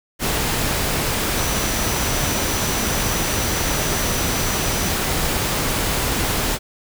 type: tone in noise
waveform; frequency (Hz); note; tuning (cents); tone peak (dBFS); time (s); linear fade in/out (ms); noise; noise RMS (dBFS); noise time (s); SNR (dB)
sine; 5920; F#8; 0; -30; 1.34-4.94; 50; pink; -21; 0.19-6.59; -12
effects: none